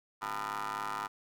20% pulse ring-modulated tone, 103.83 Hz, G#2, in tune, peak -27 dBFS, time 0.21-1.08 s, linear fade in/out 20 ms, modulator 1110 Hz, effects none

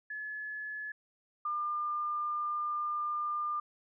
sine tone pair in turn, 1711 / 1201.2 Hz, A6 / D6, -49 / +39 cents, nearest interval tritone, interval 612 cents, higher first, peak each -37 / -31 dBFS, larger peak second, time 0.1-0.92 / 1.45-3.6 s, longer second, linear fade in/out 5 ms, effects none

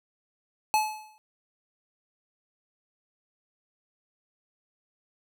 square tone with exponential decay, 860 Hz, A5, 40 cents flat, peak -19 dBFS, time 0.74-1.18 s, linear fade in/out 0 ms, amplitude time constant 94 ms, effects none

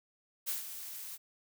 blue noise with ADSR envelope, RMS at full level -34 dBFS, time 0.46-1.18 s, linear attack 29 ms, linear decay 140 ms, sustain -10 dB, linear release 35 ms, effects none

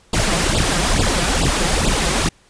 pink noise with flanger, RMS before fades -17 dBFS, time 0.13-2.29 s, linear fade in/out 5 ms, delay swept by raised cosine 0.24 to 5.84 ms, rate 2.3 Hz, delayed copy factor +1, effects pink hiss -53 dBFS RMS until 2.49 s + resampled to 22050 Hz

